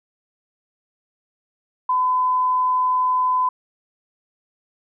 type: tone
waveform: sine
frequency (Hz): 1011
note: B5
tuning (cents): +40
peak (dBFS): -16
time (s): 1.89-3.49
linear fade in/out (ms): 5
effects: none